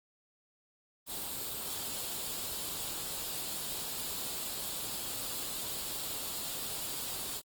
white noise with comb filter, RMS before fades -38 dBFS, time 1.06-7.42 s, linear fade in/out 50 ms, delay 0.25 ms, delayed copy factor +0.5, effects Opus 24 kbps

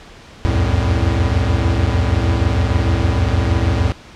square tone cluster, 66.1 / 83.4 / 89.9 / 110.7 Hz, C2 / E2 / F#2 / A2, +18 / +21 / -49 / +11 cents, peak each -20 dBFS, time 0.45-3.92 s, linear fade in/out 0 ms, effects pink hiss -40 dBFS RMS until 4.15 s + low-pass 5000 Hz 12 dB/octave

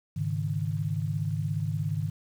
sine chord, Ab suspended fourth, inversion none, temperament equal, 103.83 / 138.59 / 155.56 Hz, Ab2 / Db3 / Eb3, 0 / 0 / 0 cents, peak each -31 / -33 / -30 dBFS, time 0.16-2.1 s, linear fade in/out 10 ms, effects 9-bit

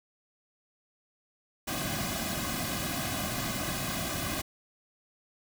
pink noise with comb filter, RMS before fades -33 dBFS, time 1.67-4.42 s, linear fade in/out 10 ms, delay 2.2 ms, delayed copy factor -0.95, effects none

